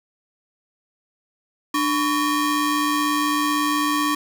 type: ring-modulated tone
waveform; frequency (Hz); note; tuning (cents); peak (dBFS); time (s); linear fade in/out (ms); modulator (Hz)
35% pulse; 710; F5; +28; -14; 1.74-4.15; 5; 413
effects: none